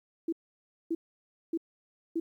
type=tone bursts; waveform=sine; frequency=330 Hz; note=E4; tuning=2 cents sharp; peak=-27 dBFS; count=4; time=0.28-2.2 s; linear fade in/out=5 ms; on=45 ms; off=580 ms; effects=11-bit